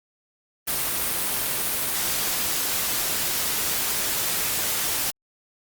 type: noise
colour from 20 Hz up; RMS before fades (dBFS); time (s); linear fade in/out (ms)
white; -25; 0.67-5.11; 10
effects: Opus 32 kbps